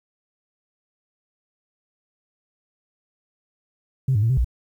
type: tone with pitch steps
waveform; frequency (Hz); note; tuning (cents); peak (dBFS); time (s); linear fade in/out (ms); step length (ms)
sine; 132 / 103.4 / 113.8 / 130.2 / 60.3; C3 / G#2 / A#2 / C3 / B1; +16 / -7 / -41 / -8 / -41; -15; 4.08-4.445; 5; 73
effects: tanh soft clip ceiling -12 dBFS + 9-bit